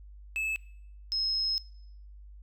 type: tone pair in turn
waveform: triangle / sine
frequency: 2607 / 5157 Hz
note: E7 / E8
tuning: -20 / -39 cents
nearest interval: octave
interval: 1181 cents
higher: second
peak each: -27 dBFS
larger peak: neither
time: 0.36-0.56 / 1.12-1.58 s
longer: second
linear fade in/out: 0 ms
effects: noise-tail reverb RT60 0.7 s tail -22 dB re dry + added 50 Hz sine -46 dBFS peak until 2.42 s